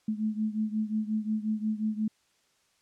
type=beating tone pair; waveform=sine; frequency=214.2 / 219.8 Hz; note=A3 / A3; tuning=-46 / -2 cents; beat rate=5.6 Hz; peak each=-29 / -32 dBFS; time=0.08-2.08 s; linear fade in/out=5 ms; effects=white hiss -69 dBFS RMS until 2.81 s + low-pass 8000 Hz 12 dB/octave